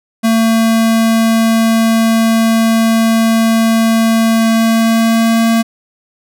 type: tone with pitch glide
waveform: square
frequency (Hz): 225 to 227.6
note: A3 to A#3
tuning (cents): +39 to -41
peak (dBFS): -9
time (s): 0.23-5.63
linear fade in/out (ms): 20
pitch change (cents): +20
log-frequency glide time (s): 4.33-5.47
effects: none